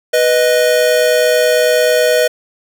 square tone pair together, 493.1 / 622.3 Hz, B4 / D#5, -3 / 0 cents, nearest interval major third, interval 403 cents, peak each -13 dBFS, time 0.13-2.28 s, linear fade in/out 10 ms, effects none

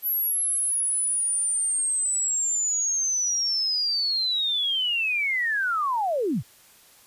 sine linear sweep, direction down, 11800 to 82.41 Hz, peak -22 dBFS, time 0.02-6.43 s, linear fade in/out 50 ms, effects white hiss -54 dBFS RMS until 7.06 s + resampled to 32000 Hz

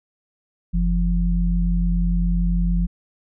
sine tone pair together, 46.54 / 172.8 Hz, F#1 / F3, +11 / -18 cents, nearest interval octave + major seventh, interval 2271 cents, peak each -18 / -21 dBFS, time 0.73-2.87 s, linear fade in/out 20 ms, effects none

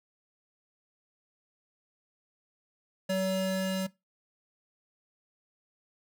square tone pair together, 189.55 / 568 Hz, F#3 / C#5, +42 / +42 cents, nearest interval octave + perfect fifth, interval 1900 cents, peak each -31 / -32 dBFS, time 3.09-3.87 s, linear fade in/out 10 ms, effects noise-tail reverb RT60 0.2 s tail -19 dB re dry

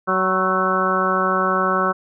harmonic tone with a mistuned harmonic, 187.8 Hz, F#3, 26 cents sharp, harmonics 1 / 2 / 3 / 4 / 5 / 6 / 7 / 8, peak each -26 / -25 / -25 / -28 / -31 / -22 / -21 / -26 dBFS, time 0.07-1.93 s, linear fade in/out 20 ms, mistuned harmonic 6, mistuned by -40 cents, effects none

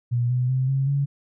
sine tone with pitch steps, 120.6 / 125.29 / 130.15 / 135.21 / 140.47 Hz, B2 / B2 / C3 / C#3 / C#3, -41 / +25 / -9 / -43 / +23 cents, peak -19 dBFS, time 0.11-1.06 s, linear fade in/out 20 ms, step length 190 ms, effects none

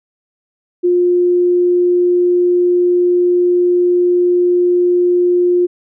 sine tone, 354.8 Hz, F4, 27 cents sharp, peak -9 dBFS, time 0.83-5.67 s, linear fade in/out 20 ms, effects none

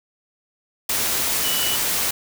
sine tone in noise, 2960 Hz, F#7, in tune, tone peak -25 dBFS, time 1.44-1.76 s, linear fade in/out 5 ms, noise white, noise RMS -22 dBFS, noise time 0.89-2.11 s, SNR -6 dB, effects none

